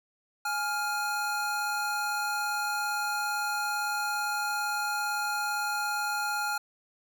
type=tone pair together; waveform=square; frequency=833 / 1400.9 Hz; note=G#5 / F6; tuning=+5 / +5 cents; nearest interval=major sixth; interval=900 cents; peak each=-33 / -31 dBFS; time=0.45-6.58 s; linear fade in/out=5 ms; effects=none